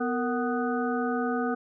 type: harmonic tone with a mistuned harmonic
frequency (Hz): 248.1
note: B3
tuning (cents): +8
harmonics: 1 / 2 / 3 / 5 / 6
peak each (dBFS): -28 / -31 / -33 / -35 / -36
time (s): 0-1.55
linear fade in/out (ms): 10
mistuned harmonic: 2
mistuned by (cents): -120
effects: none